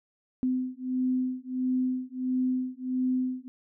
sine beating tone pair, 254.7 / 256.2 Hz, C4 / C4, -46 / -36 cents, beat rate 1.5 Hz, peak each -29 dBFS, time 0.43-3.48 s, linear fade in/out 0 ms, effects none

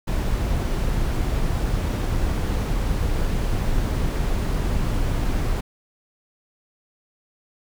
brown noise, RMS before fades -22 dBFS, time 0.07-5.61 s, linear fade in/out 10 ms, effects none

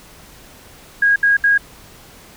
sine tone bursts, 1639 Hz, G#6, 23 cents flat, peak -10 dBFS, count 3, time 1.02-1.578 s, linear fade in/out 5 ms, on 140 ms, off 69 ms, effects pink hiss -43 dBFS RMS until 2.36 s

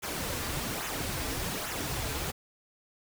pink noise with flanger, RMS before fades -34 dBFS, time 0.02-2.32 s, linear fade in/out 20 ms, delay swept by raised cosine 0.21 to 5.51 ms, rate 1.2 Hz, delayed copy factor -0.6, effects none

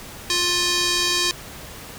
square tone with band-pass filter, 352.1 Hz, F4, 14 cents sharp, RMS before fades -21 dBFS, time 0.3-1.31 s, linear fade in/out 0 ms, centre 4900 Hz, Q 1.5, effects pink hiss -38 dBFS RMS until 1.98 s

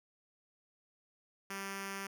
5% pulse tone with notch filter, 196 Hz, G3, in tune, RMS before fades -42 dBFS, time 1.5-2.07 s, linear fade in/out 5 ms, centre 660 Hz, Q 1.7, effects none

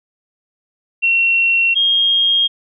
sine tone pair in turn, 2726 / 3242 Hz, F7 / G#7, -43 / -42 cents, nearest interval minor third, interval 301 cents, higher second, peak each -11 dBFS, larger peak neither, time 1.02-1.75 / 1.75-2.48 s, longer neither, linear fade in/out 20 ms, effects none

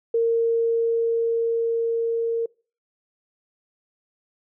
sine tone with level ramp, 460.4 Hz, A#4, 22 cents flat, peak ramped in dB -17 to -21 dBFS, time 0.14-2.46 s, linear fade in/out 5 ms, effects noise-tail reverb RT60 0.4 s tail -25 dB re dry

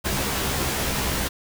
pink noise with comb filter, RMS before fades -25 dBFS, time 0.04-1.29 s, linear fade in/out 20 ms, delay 15 ms, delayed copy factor +0.8, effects none

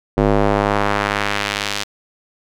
square tone with band-pass filter sweep, 51.1 Hz, G#1, 27 cents flat, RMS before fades -18 dBFS, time 0.17-1.84 s, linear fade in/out 10 ms, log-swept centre 430 to 4400 Hz, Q 0.9, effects none

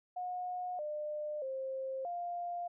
sine tone with pitch steps, 724 / 601 / 530 / 700 Hz, F#5 / D5 / C5 / F5, -38 / +40 / +22 / +4 cents, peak -36 dBFS, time 0.16-2.68 s, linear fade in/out 10 ms, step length 630 ms, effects none

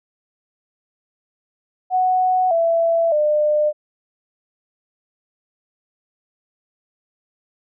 sine tone with pitch steps, 740 / 666.9 / 601.1 Hz, F#5 / E5 / D5, 0 / +20 / +40 cents, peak -14 dBFS, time 1.9-3.73 s, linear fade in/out 50 ms, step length 610 ms, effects none

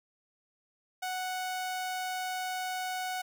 sawtooth tone, 740 Hz, F#5, in tune, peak -29 dBFS, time 1.02-3.22 s, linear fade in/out 10 ms, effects none

